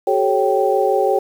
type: tone cluster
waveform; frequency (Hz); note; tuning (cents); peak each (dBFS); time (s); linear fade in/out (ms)
sine; 381.3 / 427.2 / 549 / 781; G4 / G#4 / C#5 / G5; -48 / +49 / -17 / -7; -19; 0.07-1.19; 5
effects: 7-bit